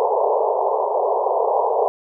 pink band-pass noise, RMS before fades -19 dBFS, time 0-1.88 s, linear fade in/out 0 ms, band 410 to 1000 Hz, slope 96 dB/octave, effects none

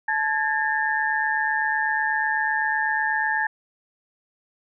sine tone cluster, 867 / 1648 / 1796 Hz, A5 / G#6 / A6, -26 / -14 / +35 cents, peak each -25 dBFS, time 0.08-3.47 s, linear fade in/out 5 ms, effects none

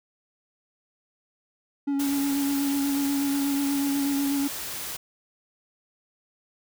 triangle tone with vibrato, 280 Hz, C#4, 18 cents sharp, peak -21 dBFS, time 1.87-4.48 s, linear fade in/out 10 ms, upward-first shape sine, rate 8.2 Hz, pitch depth 21 cents each way
white noise, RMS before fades -34 dBFS, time 1.99-4.97 s, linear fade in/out 10 ms
effects none

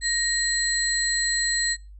sine tone cluster, 1870 / 4134 / 7820 Hz, A#6 / C8 / B8, +5 / -22 / -18 cents, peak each -26 dBFS, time 0.01-1.77 s, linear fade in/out 50 ms, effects noise-tail reverb RT60 0.3 s tail -26 dB re dry + added 50 Hz sine -41 dBFS peak until 1.99 s

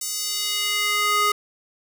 square tone with high-pass filter sweep, 415.3 Hz, G#4, in tune, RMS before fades -23 dBFS, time 0.01-1.32 s, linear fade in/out 5 ms, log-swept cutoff 7100 to 990 Hz, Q 1.5, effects none

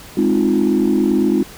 sine chord, F minor seventh, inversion first, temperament equal, 207.7 / 261.6 / 311.1 / 349.2 Hz, Ab3 / C4 / Eb4 / F4, 0 / 0 / 0 / 0 cents, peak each -17 dBFS, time 0.17-1.43 s, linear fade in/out 5 ms, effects tanh soft clip ceiling -6 dBFS + pink hiss -38 dBFS RMS until 1.57 s

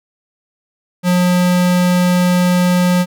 square tone, 179.2 Hz, F3, 45 cents sharp, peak -11 dBFS, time 1.03-3.06 s, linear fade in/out 50 ms, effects none

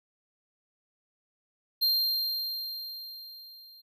square tone with level ramp, 4186 Hz, C8, in tune, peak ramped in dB -22 to -51 dBFS, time 1.81-3.82 s, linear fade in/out 20 ms, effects none

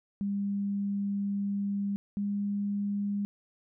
sine tone pair in turn, 200.5 / 202.6 Hz, G3 / G#3, +39 / -43 cents, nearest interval unison, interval 18 cents, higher second, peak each -28 dBFS, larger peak neither, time 0.21-1.96 / 2.17-3.25 s, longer first, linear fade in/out 0 ms, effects none

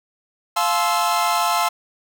45% pulse chord, F major seventh, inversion none, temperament equal with one note detuned, 698.5 / 863.4 / 1046.5 / 1318.5 Hz, F5 / A5 / C6 / E6, 0 / -33 / 0 / 0 cents, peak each -23 dBFS, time 0.56-1.69 s, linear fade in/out 10 ms, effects none

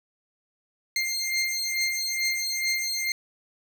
20% pulse beating tone pair, 2106 / 2108.3 Hz, C7 / C7, +11 / +13 cents, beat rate 2.3 Hz, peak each -23 dBFS, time 0.96-3.12 s, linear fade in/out 2 ms, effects none

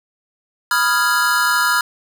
square chord, F half-diminished seventh, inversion second, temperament equal, 987.8 / 1244.5 / 1396.9 / 1661.2 Hz, Cb6 / Eb6 / F6 / Ab6, 0 / 0 / 0 / 0 cents, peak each -22 / -23 / -18 / -21 dBFS, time 0.71-1.81 s, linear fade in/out 2 ms, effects none

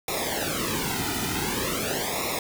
pink noise with flanger, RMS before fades -28 dBFS, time 0.08-2.39 s, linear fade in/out 2 ms, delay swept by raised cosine 0.64 to 1.84 ms, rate 0.46 Hz, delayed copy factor -0.95, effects none

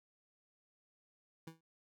25% pulse tone with exponential decay, 162.7 Hz, E3, 22 cents flat, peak -40 dBFS, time 1.47-1.61 s, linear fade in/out 5 ms, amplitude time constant 30 ms, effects none

